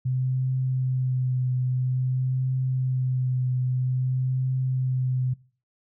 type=tone with vibrato; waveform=sine; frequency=128.4 Hz; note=C3; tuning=32 cents flat; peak=-22 dBFS; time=0.05-5.34 s; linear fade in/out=10 ms; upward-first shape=triangle; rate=0.5 Hz; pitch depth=23 cents each way; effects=noise-tail reverb RT60 0.4 s tail -21 dB re dry